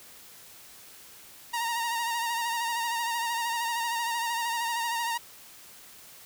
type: tone with vibrato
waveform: sawtooth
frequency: 932.3 Hz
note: A#5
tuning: in tune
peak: -24 dBFS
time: 1.53-5.18 s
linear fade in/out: 10 ms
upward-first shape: sine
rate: 13 Hz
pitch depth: 41 cents each way
effects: white hiss -50 dBFS RMS until 6.25 s